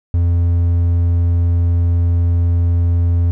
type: tone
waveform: triangle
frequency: 86 Hz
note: F2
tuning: 26 cents flat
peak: -9 dBFS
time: 0.14-3.31 s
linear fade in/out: 0 ms
effects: none